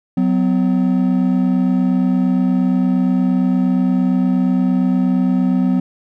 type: tone pair together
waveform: triangle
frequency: 185 / 253.6 Hz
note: F#3 / B3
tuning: 0 / +46 cents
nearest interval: perfect fourth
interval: 546 cents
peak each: -13 dBFS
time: 0.17-5.8 s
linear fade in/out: 5 ms
effects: tanh soft clip ceiling -3 dBFS